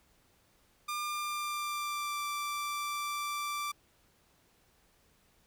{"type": "tone with pitch glide", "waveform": "sawtooth", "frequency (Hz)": [1200, 1172.6], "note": ["D6", "D6"], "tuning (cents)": [37, -3], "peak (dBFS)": -30, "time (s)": [0.88, 3.72], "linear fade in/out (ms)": 10, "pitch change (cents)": -40, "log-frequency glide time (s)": [1.04, 2.26], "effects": ["pink hiss -68 dBFS RMS until 5.46 s"]}